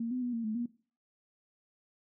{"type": "tone with pitch steps", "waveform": "sine", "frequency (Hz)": [230.9, 252.4, 244.5, 230.1, 216.2, 239], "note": ["A#3", "B3", "B3", "A#3", "A3", "A#3"], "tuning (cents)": [-16, 38, -17, -22, -30, 43], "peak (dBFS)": -31, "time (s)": [0, 0.66], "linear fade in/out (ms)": 5, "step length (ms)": 110, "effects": ["noise-tail reverb RT60 0.4 s tail -18 dB re dry"]}